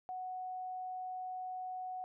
sine tone, 740 Hz, F#5, in tune, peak -39 dBFS, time 0.09-2.04 s, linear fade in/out 0 ms, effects none

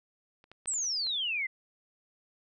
clicks, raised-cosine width 0.3 ms, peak -41 / -33 / -32 / -36 / -42 / -39 / -34 dBFS, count 7, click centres 0.441 / 0.516 / 0.658 / 0.736 / 0.783 / 0.843 / 1.068 s
sine exponential sweep, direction down, 8372 to 2008 Hz, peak -29 dBFS, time 0.67-1.47 s, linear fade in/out 10 ms
effects none

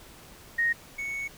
sine / triangle tone pair in turn, 1864.7 / 2218 Hz, A#6 / C#7, 0 / 0 cents, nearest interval minor third, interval 300 cents, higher second, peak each -22 / -29 dBFS, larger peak first, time 0.58-0.73 / 0.98-1.28 s, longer second, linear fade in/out 10 ms, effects pink hiss -50 dBFS RMS until 1.37 s

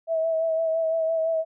sine tone with vibrato, 649 Hz, E5, 27 cents flat, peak -21 dBFS, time 0.07-1.45 s, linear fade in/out 50 ms, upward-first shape sine, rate 5.9 Hz, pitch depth 26 cents each way, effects none

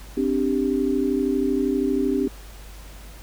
sine chord, C suspended second, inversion none, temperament just, 261.6 / 294.3 / 392.4 Hz, C4 / D4 / G4, 0 / +4 / +2 cents, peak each -23 / -24 / -24 dBFS, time 0.17-2.28 s, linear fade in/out 5 ms, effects added 50 Hz sine -39 dBFS peak until 3.22 s + pink hiss -46 dBFS RMS until 3.22 s

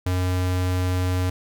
square tone, 91.2 Hz, F#2, 24 cents flat, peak -21 dBFS, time 0.06-1.3 s, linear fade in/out 5 ms, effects none

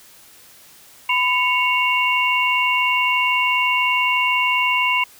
sine tone cluster, 1003 / 2208 / 2777 Hz, B5 / C#7 / F7, +26 / -7 / -10 cents, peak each -20 dBFS, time 1.09-5.04 s, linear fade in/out 5 ms, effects white hiss -47 dBFS RMS until 5.19 s

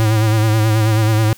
square tone with vibrato, 109.2 Hz, A2, 13 cents flat, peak -12 dBFS, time 0-1.33 s, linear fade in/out 0 ms, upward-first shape sine, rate 9.3 Hz, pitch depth 47 cents each way, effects white hiss -44 dBFS RMS until 1.37 s

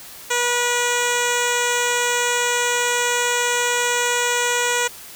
10% pulse tone with low-pass filter, 484.7 Hz, B4, 32 cents flat, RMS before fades -20 dBFS, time 0.3-4.88 s, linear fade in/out 10 ms, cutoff 7600 Hz, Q 2.2, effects white hiss -39 dBFS RMS until 5.15 s

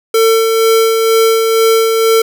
square tone with tremolo, 450 Hz, A4, 39 cents sharp, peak -7 dBFS, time 0.14-2.22 s, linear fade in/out 5 ms, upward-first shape sine, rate 2.1 Hz, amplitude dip 35%, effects none

